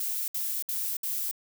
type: noise bursts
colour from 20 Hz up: violet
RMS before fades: -31 dBFS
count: 4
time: 0-1.312 s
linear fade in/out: 2 ms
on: 280 ms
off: 64 ms
effects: none